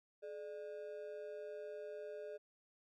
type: ring-modulated tone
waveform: triangle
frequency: 511 Hz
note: C5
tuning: 41 cents flat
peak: -40 dBFS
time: 0.22-2.38 s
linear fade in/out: 20 ms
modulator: 85.1 Hz
effects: none